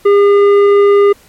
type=tone with tanh clipping; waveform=sine; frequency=404.5 Hz; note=G#4; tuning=46 cents flat; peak=-6 dBFS; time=0.05-1.13 s; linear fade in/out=10 ms; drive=10 dB; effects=pink hiss -45 dBFS RMS until 1.28 s + MP3 64 kbps